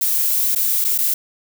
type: noise with dropouts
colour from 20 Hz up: violet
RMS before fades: -18 dBFS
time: 0.01-1.14 s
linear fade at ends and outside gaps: 5 ms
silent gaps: 0.55-0.558 / 0.843-0.847 / 0.98-0.986 s
effects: none